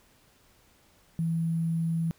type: tone with sample-and-hold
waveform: sine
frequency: 164.81 Hz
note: E3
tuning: in tune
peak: -25 dBFS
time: 1.19-2.11 s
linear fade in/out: 0 ms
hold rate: 11025 Hz
effects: pink hiss -62 dBFS RMS until 2.18 s